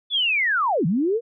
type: linear two-way sweep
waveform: sine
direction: down then up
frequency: 3502 to 146.83 to 488 Hz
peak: -18 dBFS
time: 0.1-1.21 s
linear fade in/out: 50 ms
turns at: 0.86 s
effects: none